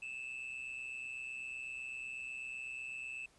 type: tone with amplitude modulation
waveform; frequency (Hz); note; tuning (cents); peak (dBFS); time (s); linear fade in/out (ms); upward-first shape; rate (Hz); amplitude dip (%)
triangle; 2626; E7; -7; -37; 0.02-3.26; 5; sine; 128; 65
effects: pink hiss -67 dBFS RMS until 3.38 s + resampled to 24000 Hz